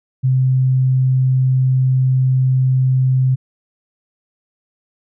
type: tone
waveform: sine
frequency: 130 Hz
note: C3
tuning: 11 cents flat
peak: -11 dBFS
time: 0.23-3.36 s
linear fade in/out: 20 ms
effects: none